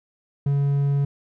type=tone; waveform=triangle; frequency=141 Hz; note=C#3; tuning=30 cents sharp; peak=-16 dBFS; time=0.46-1.05 s; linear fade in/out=5 ms; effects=none